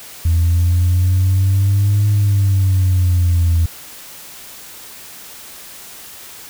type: exponential two-way sweep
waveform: sine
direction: up then down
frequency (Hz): 82.41 to 103.83 to 82.41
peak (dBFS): -9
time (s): 0.25-3.66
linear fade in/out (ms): 5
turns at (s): 2.09
effects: tanh soft clip ceiling -8 dBFS + white hiss -36 dBFS RMS until 6.49 s